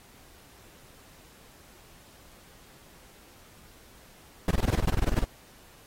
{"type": "noise bursts", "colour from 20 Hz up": "brown", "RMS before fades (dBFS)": -23, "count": 16, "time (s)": [4.48, 5.243], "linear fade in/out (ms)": 2, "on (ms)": 28, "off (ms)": 21, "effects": ["pink hiss -55 dBFS RMS until 5.86 s", "AAC 48 kbps"]}